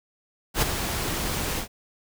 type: noise with ADSR envelope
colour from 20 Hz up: pink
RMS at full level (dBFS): -20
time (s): 0.54-1.68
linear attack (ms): 81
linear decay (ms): 14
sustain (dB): -8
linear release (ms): 99
effects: none